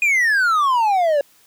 triangle exponential sweep, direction down, 2489 to 554.4 Hz, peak -12 dBFS, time 0.02-1.21 s, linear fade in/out 2 ms, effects white hiss -54 dBFS RMS until 1.46 s

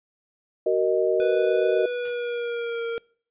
sine chord, D# minor, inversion first, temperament equal with one note detuned, 376.5 / 466.2 / 622.3 Hz, F#4 / A#4 / D#5, +30 / 0 / 0 cents, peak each -23 / -23 / -24 dBFS, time 0.66-1.86 s, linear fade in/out 5 ms
square tone with pitch glide, 493.9 to 463.5 Hz, B4 to A#4, 0 to -10 cents, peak -27 dBFS, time 1.2-2.98 s, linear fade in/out 0 ms, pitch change -110 cents, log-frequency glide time 1.76-2.85 s
white noise with exponential decay, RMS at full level -40 dBFS, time 2.05-2.28 s, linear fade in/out 0 ms, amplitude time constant 48 ms
effects noise-tail reverb RT60 0.5 s tail -25 dB re dry + resampled to 8000 Hz

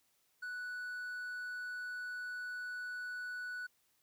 triangle tone, 1480 Hz, F#6, in tune, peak -38 dBFS, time 0.42-3.67 s, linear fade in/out 10 ms, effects white hiss -75 dBFS RMS until 4.02 s

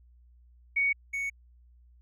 sine / triangle tone pair in turn, 2234 / 2223 Hz, C#7 / C#7, +13 / +4 cents, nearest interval unison, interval 9 cents, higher first, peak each -23 / -28 dBFS, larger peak first, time 0.76-0.93 / 1.13-1.3 s, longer neither, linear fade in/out 10 ms, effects added 60 Hz sine -55 dBFS peak until 2.01 s

